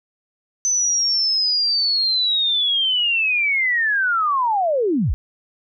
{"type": "linear sweep", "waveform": "sine", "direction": "down", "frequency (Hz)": [6100, 33], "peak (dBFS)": -16, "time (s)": [0.65, 5.14], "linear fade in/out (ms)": 0, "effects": []}